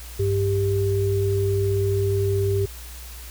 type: tone pair together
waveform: sine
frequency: 98.9 / 395.6 Hz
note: G2 / G4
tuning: +16 / +16 cents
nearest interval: 2 octaves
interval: 2400 cents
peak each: -21 / -22 dBFS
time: 0.19-2.66 s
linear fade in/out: 10 ms
effects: added 60 Hz sine -37 dBFS peak until 3.3 s + white hiss -42 dBFS RMS until 3.3 s